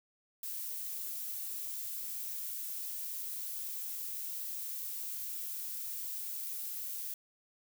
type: noise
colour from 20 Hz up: violet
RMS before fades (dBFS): -40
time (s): 0.43-7.14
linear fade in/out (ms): 2
effects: none